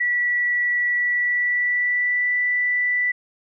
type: tone with pitch glide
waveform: sine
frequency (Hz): 1948 to 1975.2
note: B6 to B6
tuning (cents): -24 to 0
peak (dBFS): -18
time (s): 0-3.12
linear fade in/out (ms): 10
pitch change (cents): +24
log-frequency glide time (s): 0.94-2.35
effects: none